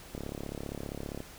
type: click train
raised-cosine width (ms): 2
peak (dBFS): -24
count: 38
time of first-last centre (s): 0.15-1.204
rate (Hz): 35.1
effects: pink hiss -50 dBFS RMS until 1.38 s